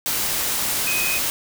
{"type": "tone in noise", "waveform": "sine", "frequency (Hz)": 2510, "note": "D#7", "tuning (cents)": 15, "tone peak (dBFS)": -23, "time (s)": [0.87, 1.18], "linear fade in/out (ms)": 0, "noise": "white", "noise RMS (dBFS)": -23, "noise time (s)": [0.06, 1.3], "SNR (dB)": -3, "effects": []}